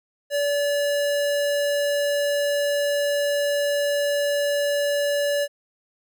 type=tone; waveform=square; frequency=575 Hz; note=D5; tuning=37 cents flat; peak=-21 dBFS; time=0.3-5.48 s; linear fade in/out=50 ms; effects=none